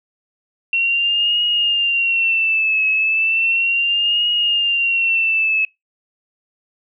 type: tone with vibrato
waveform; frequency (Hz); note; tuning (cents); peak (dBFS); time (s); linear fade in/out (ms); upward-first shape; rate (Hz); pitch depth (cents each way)
sine; 2723; F7; -44; -14; 0.73-5.65; 2; triangle; 0.35; 100
effects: noise-tail reverb RT60 0.2 s tail -24 dB re dry